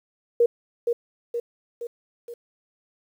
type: tone with echo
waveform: sine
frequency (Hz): 472.9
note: A#4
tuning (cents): +25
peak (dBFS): -14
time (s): 0.4-0.46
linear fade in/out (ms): 5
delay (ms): 470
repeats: 4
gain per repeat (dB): -5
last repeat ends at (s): 2.34
effects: 9-bit